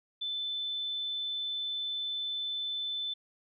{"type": "tone", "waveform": "sine", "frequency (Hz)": 3520, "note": "A7", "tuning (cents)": 0, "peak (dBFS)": -32, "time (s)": [0.21, 3.14], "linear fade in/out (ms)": 10, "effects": []}